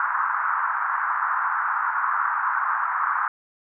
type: band-pass noise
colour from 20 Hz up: white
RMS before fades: -24 dBFS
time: 0-3.28 s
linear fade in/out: 2 ms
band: 950 to 1500 Hz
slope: 48 dB/octave
effects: none